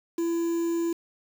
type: tone with quantisation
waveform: triangle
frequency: 336.4 Hz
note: E4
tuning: 35 cents sharp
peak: -22 dBFS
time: 0.18-0.93 s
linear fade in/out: 5 ms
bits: 7
effects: none